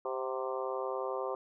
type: harmonic tone with a mistuned harmonic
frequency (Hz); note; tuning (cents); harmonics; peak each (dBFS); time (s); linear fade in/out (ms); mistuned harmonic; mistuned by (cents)
130.81; C3; 0; 3 / 4 / 5 / 6 / 7 / 8 / 9; -38 / -37 / -43 / -43 / -44 / -42 / -44; 0.05-1.35; 2; 6; -52
effects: none